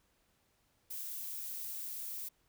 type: noise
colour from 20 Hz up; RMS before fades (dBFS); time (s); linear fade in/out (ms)
violet; -42; 0.9-2.29; 10
effects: pink hiss -74 dBFS RMS until 2.48 s